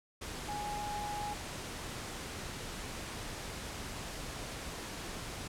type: tone in noise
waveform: sine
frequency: 830.6 Hz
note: G#5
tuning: in tune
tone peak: -37 dBFS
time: 0.48-1.34 s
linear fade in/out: 10 ms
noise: pink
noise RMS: -42 dBFS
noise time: 0.21-5.48 s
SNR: +2 dB
effects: low-pass 10000 Hz 12 dB/octave